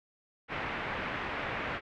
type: low-pass noise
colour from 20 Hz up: white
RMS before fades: -36 dBFS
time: 0.48-1.81 s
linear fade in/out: 50 ms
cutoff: 2300 Hz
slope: 24 dB/octave
effects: none